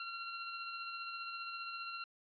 20% pulse tone with tremolo, 1371 Hz, F6, 32 cents flat, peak -35 dBFS, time 0-2.04 s, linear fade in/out 2 ms, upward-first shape sine, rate 15 Hz, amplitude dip 30%, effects resampled to 11025 Hz

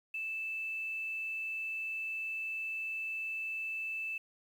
sine tone with quantisation, 2637 Hz, E7, in tune, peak -35 dBFS, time 0.14-4.18 s, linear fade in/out 5 ms, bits 10, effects none

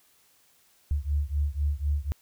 sine beating tone pair, 71 / 75 Hz, C#2 / D2, +42 / +37 cents, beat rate 4 Hz, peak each -27 / -28 dBFS, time 0.91-2.12 s, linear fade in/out 0 ms, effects white hiss -63 dBFS RMS until 2.21 s

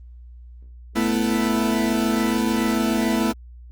40% pulse chord, A suspended second, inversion none, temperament equal, 220 / 246.9 / 329.6 Hz, A3 / B3 / E4, 0 / 0 / 0 cents, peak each -21 / -23 / -24 dBFS, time 0.95-3.33 s, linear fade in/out 20 ms, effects added 60 Hz sine -39 dBFS peak until 3.71 s + Opus 24 kbps

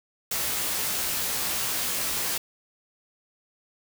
white noise with comb filter, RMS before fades -28 dBFS, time 0.31-2.38 s, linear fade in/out 5 ms, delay 17 ms, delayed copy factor +0.8, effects none

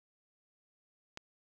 click, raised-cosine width 0.2 ms, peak -25 dBFS, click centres 1.174 s, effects none

